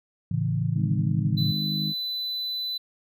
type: chord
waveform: sine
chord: A major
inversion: none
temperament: equal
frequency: 110 / 138.59 / 164.81 Hz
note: A2 / C#3 / E3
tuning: 0 / 0 / 0 cents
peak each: -27 dBFS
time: 0.31-1.52 s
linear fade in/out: 5 ms
type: harmonic tone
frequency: 51 Hz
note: G#1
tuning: 31 cents flat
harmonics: 3 / 4 / 5 / 6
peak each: -29 / -30 / -40 / -38 dBFS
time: 0.74-1.94 s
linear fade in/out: 50 ms
type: tone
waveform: triangle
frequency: 4000 Hz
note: B7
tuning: 21 cents sharp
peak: -26 dBFS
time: 1.37-2.78 s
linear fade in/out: 10 ms
effects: none